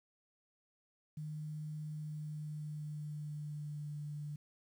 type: tone with pitch glide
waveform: sine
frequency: 152.7 to 148.1 Hz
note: D#3 to D3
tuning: -32 to +15 cents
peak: -40 dBFS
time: 1.17-4.36 s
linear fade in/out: 5 ms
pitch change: -53 cents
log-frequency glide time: 1.9-3.92 s
effects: 11-bit